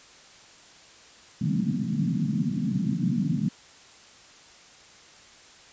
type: band-pass noise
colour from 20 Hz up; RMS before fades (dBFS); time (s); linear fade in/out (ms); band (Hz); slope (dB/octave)
pink; -26; 1.41-3.49; 5; 140 to 250; 48
effects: white hiss -51 dBFS RMS until 5.72 s + resampled to 16000 Hz